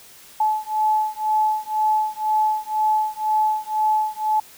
sine beating tone pair, 860 / 862 Hz, A5 / A5, -40 / -36 cents, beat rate 2 Hz, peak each -21 dBFS, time 0.4-4.4 s, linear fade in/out 5 ms, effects white hiss -46 dBFS RMS until 4.57 s

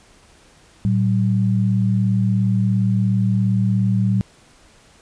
sine tone pair together, 113.5 / 190.63 Hz, A#2 / G3, -46 / -48 cents, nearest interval major sixth, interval 898 cents, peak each -17 / -18 dBFS, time 0.85-4.21 s, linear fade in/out 0 ms, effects pink hiss -51 dBFS RMS until 5.01 s + resampled to 22050 Hz

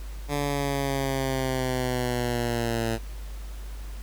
10% pulse linear sweep, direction down, 145 to 112.8 Hz, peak -17 dBFS, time 0.28-2.99 s, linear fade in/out 50 ms, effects added 50 Hz sine -34 dBFS peak until 4.02 s + pink hiss -49 dBFS RMS until 4.02 s

